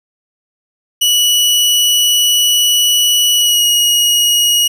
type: tone with pitch glide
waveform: sawtooth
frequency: 2942 to 2891 Hz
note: F#7 to F#7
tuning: -11 to -41 cents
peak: -6 dBFS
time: 1.01-4.68 s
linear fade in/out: 10 ms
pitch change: -30 cents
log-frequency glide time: 3.34-3.64 s
effects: none